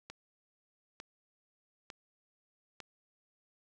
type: click train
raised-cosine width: 0.2 ms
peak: -27 dBFS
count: 4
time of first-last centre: 0.1-2.803 s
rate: 1.11 Hz
effects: none